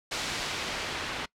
white noise with low-pass filter sweep, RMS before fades -34 dBFS, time 0.11-1.26 s, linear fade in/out 10 ms, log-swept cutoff 4900 to 2800 Hz, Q 0.78, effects noise-tail reverb RT60 0.1 s tail -22 dB re dry

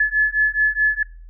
sine beating tone pair, 1716 / 1720.7 Hz, A6 / A6, -44 / -39 cents, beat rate 4.7 Hz, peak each -18 dBFS, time 0-1.03 s, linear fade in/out 5 ms, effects noise-tail reverb RT60 0.4 s tail -24 dB re dry + added 41 Hz sine -37 dBFS peak until 1.29 s

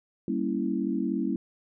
sine chord, G diminished seventh, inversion none, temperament equal, 196 / 233.1 / 277.2 / 329.6 Hz, G3 / Bb3 / Db4 / Fb4, 0 / 0 / 0 / 0 cents, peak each -31 dBFS, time 0.28-1.36 s, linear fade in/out 2 ms, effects none

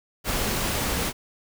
pink noise, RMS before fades -26 dBFS, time 0.24-1.13 s, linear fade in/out 50 ms, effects none

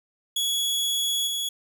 sawtooth tone with level steps, 3364 Hz, G#7, 22 cents sharp, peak -20 / -23 dBFS, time 0.36-1.49 s, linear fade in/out 5 ms, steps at 1.27 s, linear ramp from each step 5 ms, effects none

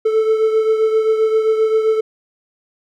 triangle beating tone pair, 438.6 / 446.2 Hz, A4 / A4, -6 / +24 cents, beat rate 7.6 Hz, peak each -11 / -19 dBFS, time 0.05-2.01 s, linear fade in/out 10 ms, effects none

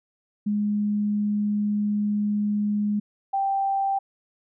sine tone pair in turn, 207.7 / 784.2 Hz, G#3 / G5, 0 / 0 cents, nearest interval octave + major seventh, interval 2300 cents, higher second, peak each -21 dBFS, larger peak neither, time 0.46-3 / 3.33-3.99 s, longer first, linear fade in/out 10 ms, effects none

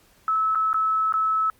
sine tone with dropouts, 1300 Hz, E6, 24 cents flat, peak -19 dBFS, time 0.28-1.5 s, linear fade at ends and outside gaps 1 ms, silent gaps 0.549-0.555 / 0.731-0.743 / 1.124-1.139 s, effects pink hiss -58 dBFS RMS until 1.59 s + Opus 48 kbps

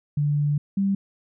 sine tone pair in turn, 146.4 / 196.55 Hz, D3 / G3, -5 / +5 cents, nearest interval perfect fourth, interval 510 cents, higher second, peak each -19 / -19 dBFS, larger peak neither, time 0.17-0.58 / 0.77-0.95 s, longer first, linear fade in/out 5 ms, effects none

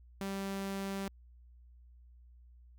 sawtooth tone, 195.6 Hz, G3, 4 cents flat, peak -32 dBFS, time 0.21-1.08 s, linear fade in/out 0 ms, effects added 60 Hz sine -55 dBFS peak until 2.78 s

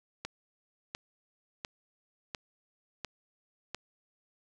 click train, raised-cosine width 0.2 ms, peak -19 dBFS, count 6, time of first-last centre 0.25-3.747 s, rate 1.43 Hz, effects none

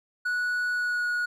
triangle tone with pitch glide, 1470 to 1454 Hz, F#6 to F#6, -12 to -31 cents, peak -23 dBFS, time 0.25-1.26 s, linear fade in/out 10 ms, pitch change -19 cents, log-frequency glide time 0.72-1.07 s, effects none

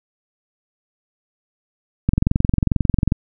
click train, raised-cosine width 5 ms, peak -3 dBFS, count 24, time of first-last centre 2.09-3.121 s, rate 22.3 Hz, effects none

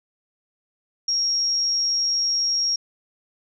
sine tone with amplitude modulation, 5588 Hz, F8, in tune, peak -18 dBFS, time 1.08-2.76 s, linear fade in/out 5 ms, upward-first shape sine, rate 170 Hz, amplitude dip 25%, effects none

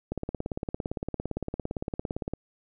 click train, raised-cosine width 2 ms, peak -17 dBFS, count 40, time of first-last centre 0.12-2.336 s, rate 17.6 Hz, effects none

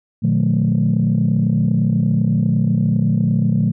sine tone cluster, 119.3 / 151.4 / 179.5 / 217 Hz, A#2 / D#3 / F3 / A3, +41 / -47 / +48 / -24 cents, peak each -18 dBFS, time 0.22-3.72 s, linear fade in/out 20 ms, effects tanh soft clip ceiling -7 dBFS

